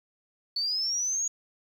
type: linear sweep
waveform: sine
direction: up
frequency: 4435 to 6740 Hz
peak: -26 dBFS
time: 0.56-1.28 s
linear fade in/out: 5 ms
effects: 9-bit